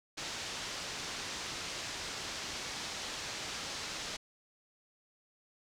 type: low-pass noise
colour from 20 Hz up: white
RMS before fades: -41 dBFS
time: 0.17-4.17 s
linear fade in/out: 10 ms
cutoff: 6300 Hz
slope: 24 dB/octave
effects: none